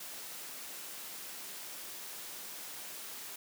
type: high-pass noise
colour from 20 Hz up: white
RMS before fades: -45 dBFS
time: 0-3.36 s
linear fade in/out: 5 ms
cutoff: 180 Hz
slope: 12 dB/octave
effects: none